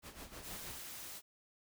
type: noise with tremolo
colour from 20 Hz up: pink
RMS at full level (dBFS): -48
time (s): 0.02-0.81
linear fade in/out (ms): 50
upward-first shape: sine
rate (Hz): 6.4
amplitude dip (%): 70
type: noise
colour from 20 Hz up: white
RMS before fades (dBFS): -48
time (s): 0.41-1.22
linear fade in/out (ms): 50
effects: none